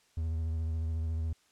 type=tone with vibrato; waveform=triangle; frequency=80.6 Hz; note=E2; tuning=38 cents flat; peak=-28 dBFS; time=0.17-1.33 s; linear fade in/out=5 ms; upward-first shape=triangle; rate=14 Hz; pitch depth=41 cents each way; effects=white hiss -67 dBFS RMS until 1.51 s + low-pass 8000 Hz 12 dB/octave